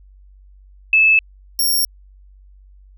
sine / 10% pulse tone pair in turn, 2613 / 5537 Hz, E7 / F8, -16 / -16 cents, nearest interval octave + minor second, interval 1300 cents, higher second, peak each -9 dBFS, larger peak neither, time 0.93-1.19 / 1.59-1.85 s, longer neither, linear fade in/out 2 ms, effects added 48 Hz sine -43 dBFS peak until 2.97 s

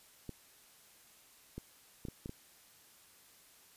clicks, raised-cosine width 3 ms, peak -29 dBFS, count 6, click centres 0.293 / 1.58 / 2.052 / 2.085 / 2.259 / 2.294 s, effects white hiss -62 dBFS RMS until 3.76 s + resampled to 32000 Hz

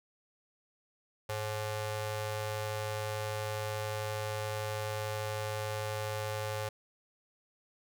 sawtooth ring-modulated tone, 320.8 Hz, E4, 47 cents flat, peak -27 dBFS, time 1.29-6.69 s, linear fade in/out 5 ms, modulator 217 Hz, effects none

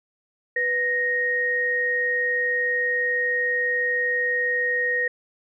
sine tone pair together, 493.9 / 1866.2 Hz, B4 / A#6, 0 / +1 cents, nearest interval octave + major seventh, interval 2301 cents, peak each -28 / -21 dBFS, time 0.56-5.08 s, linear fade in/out 5 ms, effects none

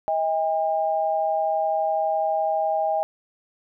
sine tone pair together, 636.9 / 805 Hz, D#5 / G5, +40 / +46 cents, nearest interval major third, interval 406 cents, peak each -23 dBFS, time 0.08-3.03 s, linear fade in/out 0 ms, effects none

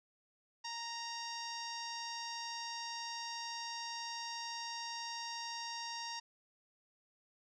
sawtooth tone with low-pass filter, 931 Hz, A#5, 2 cents flat, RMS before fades -43 dBFS, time 0.64-6.2 s, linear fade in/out 10 ms, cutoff 5400 Hz, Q 5.9, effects none

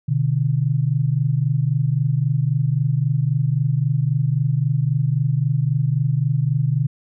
sine tone pair together, 125.6 / 149.36 Hz, B2 / D3, +30 / +30 cents, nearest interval minor third, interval 300 cents, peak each -19 dBFS, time 0.08-6.87 s, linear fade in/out 10 ms, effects none

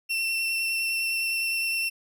35% pulse tone with vibrato, 2700 Hz, E7, 41 cents sharp, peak -23 dBFS, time 0.09-1.9 s, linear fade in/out 20 ms, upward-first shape square, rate 9.8 Hz, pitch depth 11 cents each way, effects none

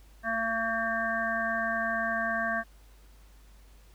harmonic tone, 226.4 Hz, A3, 50 cents sharp, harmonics 1 / 3 / 5 / 7 / 8, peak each -37 / -32 / -35 / -31 / -35 dBFS, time 0.23-2.64 s, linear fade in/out 50 ms, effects added 50 Hz sine -52 dBFS peak until 3.94 s + pink hiss -62 dBFS RMS until 3.94 s

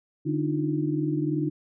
sine tone cluster, 147.8 / 289.2 / 309.5 / 352.6 Hz, D3 / D4 / D#4 / F4, +11 / -27 / -9 / +17 cents, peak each -28 / -31 / -27 / -33 dBFS, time 0.25-1.5 s, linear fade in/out 20 ms, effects none

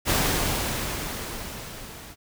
pink noise with level ramp, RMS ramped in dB -21 to -43 dBFS, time 0.05-2.16 s, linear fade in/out 50 ms, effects none

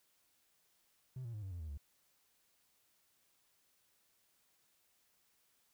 triangle tone with pitch steps, 128.8 / 116.75 / 105.83 / 95.94 / 86.96 / 78.83 / 71.46 Hz, C3 / A#2 / G#2 / G2 / F2 / D#2 / D2, -27 / +3 / +33 / -37 / -7 / +23 / -47 cents, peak -39 dBFS, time 1.16-1.776 s, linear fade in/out 5 ms, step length 88 ms, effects tanh soft clip ceiling -37 dBFS + white hiss -75 dBFS RMS until 5.73 s

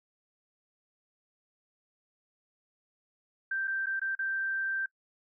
sine tone with dropouts, 1568 Hz, G6, in tune, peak -29 dBFS, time 3.51-4.86 s, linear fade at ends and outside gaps 5 ms, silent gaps 3.674-3.677 / 3.86-3.867 / 3.996-4.015 / 4.152-4.19 s, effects noise-tail reverb RT60 0.1 s tail -21 dB re dry

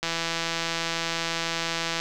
click train, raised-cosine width 0.2 ms, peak -10 dBFS, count 328, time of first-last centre 0.03-2 s, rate 166 Hz, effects none

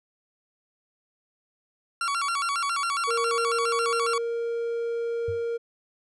40% pulse tone with vibrato, 1244 Hz, D#6, 1 cent flat, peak -24 dBFS, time 2.01-4.18 s, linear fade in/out 2 ms, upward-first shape square, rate 7.3 Hz, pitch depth 170 cents each way
triangle tone, 466.2 Hz, A#4, in tune, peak -24 dBFS, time 3.07-5.58 s, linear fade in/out 20 ms
sine tone with exponential decay, 95.3 Hz, G2, 48 cents flat, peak -28 dBFS, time 5.28-5.46 s, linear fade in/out 5 ms, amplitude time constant 37 ms
effects resampled to 24000 Hz

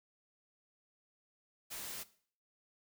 white noise, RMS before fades -44 dBFS, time 1.7-2.04 s, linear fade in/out 20 ms, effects noise-tail reverb RT60 0.5 s tail -17 dB re dry

